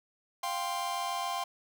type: chord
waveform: 45% pulse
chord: F suspended second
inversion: none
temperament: just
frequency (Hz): 698.5 / 785.8 / 1047.7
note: F5 / G5 / C6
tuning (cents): 0 / +4 / +2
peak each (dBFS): -37 / -37 / -35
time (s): 0.43-1.44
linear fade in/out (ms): 5
effects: none